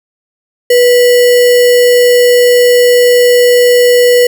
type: tone with sample-and-hold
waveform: sine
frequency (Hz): 489.1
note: B4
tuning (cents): -17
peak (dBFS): -3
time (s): 0.7-4.27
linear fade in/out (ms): 5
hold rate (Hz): 2450
effects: none